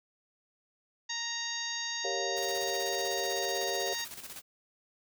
harmonic tone, 932.3 Hz, A#5, in tune, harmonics 1 / 2 / 3 / 4 / 5 / 6 / 7, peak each -45 / -39 / -45 / -39 / -40 / -45 / -40 dBFS, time 1.09-4.05 s, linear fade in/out 10 ms
sine chord, G half-diminished seventh, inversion none, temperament equal with one note detuned, 392 / 466.2 / 554.4 / 702.1 Hz, G4 / Bb4 / Db5 / F5, 0 / 0 / 0 / +9 cents, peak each -37 / -39 / -38 / -38 dBFS, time 2.04-3.94 s, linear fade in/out 10 ms
white noise with tremolo, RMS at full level -43 dBFS, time 2.36-4.42 s, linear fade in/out 20 ms, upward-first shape square, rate 16 Hz, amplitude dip 55%
effects none

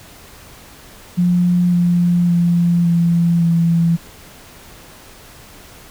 sine tone with pitch steps, 177 / 174.66 / 172.36 / 170.08 / 167.84 Hz, F3 / F3 / F3 / F3 / E3, +23 / 0 / -22 / -46 / +31 cents, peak -11 dBFS, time 1.17-3.97 s, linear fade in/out 20 ms, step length 560 ms, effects pink hiss -41 dBFS RMS until 5.9 s

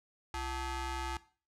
sawtooth ring-modulated tone, 406.5 Hz, G#4, 37 cents flat, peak -29 dBFS, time 0.34-1.17 s, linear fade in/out 2 ms, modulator 471 Hz, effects noise-tail reverb RT60 0.4 s tail -17 dB re dry + low-pass 9000 Hz 12 dB/octave

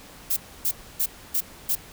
violet noise bursts, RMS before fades -23 dBFS, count 5, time 0.3-1.755 s, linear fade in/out 10 ms, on 67 ms, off 280 ms, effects pink hiss -46 dBFS RMS until 1.92 s

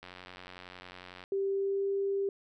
click train, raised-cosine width 0.3 ms, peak -30 dBFS, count 111, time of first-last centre 0.03-1.239 s, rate 91 Hz
sine tone with pitch glide, 392 to 395 Hz, G4 to G4, 0 to +13 cents, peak -28 dBFS, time 1.32-2.29 s, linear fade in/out 2 ms, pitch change +13 cents, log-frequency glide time 1.49-1.87 s
effects none

